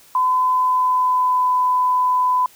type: tone with pitch glide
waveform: sine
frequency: 1014 to 1003.5 Hz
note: B5 to B5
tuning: +45 to +27 cents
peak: -14 dBFS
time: 0.15-2.46 s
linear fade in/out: 2 ms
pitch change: -18 cents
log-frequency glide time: 0.51-1.51 s
effects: white hiss -49 dBFS RMS until 2.55 s